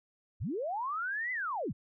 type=linear two-way sweep; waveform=sine; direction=up then down; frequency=56 to 2045 to 56 Hz; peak=-32 dBFS; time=0.4-1.73 s; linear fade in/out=20 ms; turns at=1.32 s; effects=none